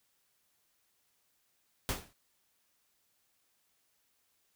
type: noise with exponential decay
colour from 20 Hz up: pink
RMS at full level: -30 dBFS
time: 1.89-2.13 s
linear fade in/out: 0 ms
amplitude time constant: 51 ms
effects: white hiss -75 dBFS RMS until 4.55 s